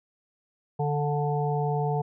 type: harmonic tone with a mistuned harmonic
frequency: 147 Hz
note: D3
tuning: 2 cents sharp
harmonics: 1 / 3 / 5 / 6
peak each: -26 / -30 / -31 / -34 dBFS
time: 0.79-2.02 s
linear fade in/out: 10 ms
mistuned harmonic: 5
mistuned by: -17 cents
effects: none